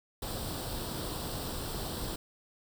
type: noise with comb filter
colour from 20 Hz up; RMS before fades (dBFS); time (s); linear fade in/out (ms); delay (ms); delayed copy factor
pink; -37; 0.22-2.16; 5; 0.23; +0.65
effects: none